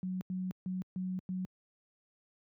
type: tone bursts at uneven times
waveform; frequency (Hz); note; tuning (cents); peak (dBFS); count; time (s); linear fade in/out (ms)
sine; 185; F#3; 0; -33; 5; 0.03-0.21 / 0.3-0.51 / 0.66-0.82 / 0.96-1.19 / 1.29-1.45; 0
effects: high-pass 100 Hz 12 dB/octave